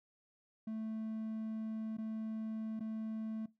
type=tone with dropouts; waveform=triangle; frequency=220 Hz; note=A3; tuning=in tune; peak=-36 dBFS; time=0.67-3.46 s; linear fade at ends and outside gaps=5 ms; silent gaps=1.97-1.983 / 2.795-2.805 s; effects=noise-tail reverb RT60 0.2 s tail -19 dB re dry